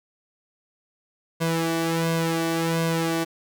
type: tone with flanger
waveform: sawtooth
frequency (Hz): 164.81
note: E3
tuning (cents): 0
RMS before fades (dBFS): -24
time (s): 1.4-3.25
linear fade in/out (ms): 20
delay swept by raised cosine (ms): 1.9 to 2.67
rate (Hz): 1.4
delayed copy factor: +0.8
effects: 9-bit